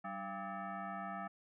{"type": "tone with frequency modulation", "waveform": "sine", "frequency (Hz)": 300.3, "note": "D4", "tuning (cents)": 39, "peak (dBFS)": -40, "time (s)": [0.04, 1.28], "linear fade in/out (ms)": 10, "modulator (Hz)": 493, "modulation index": 2.7, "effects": []}